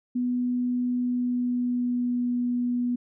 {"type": "tone with pitch glide", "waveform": "sine", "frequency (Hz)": [246.9, 244.2], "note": ["B3", "B3"], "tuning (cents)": [0, -19], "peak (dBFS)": -23, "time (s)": [0.15, 2.96], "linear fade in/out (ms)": 10, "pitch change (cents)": -19, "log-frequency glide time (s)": [0.96, 2.33], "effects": []}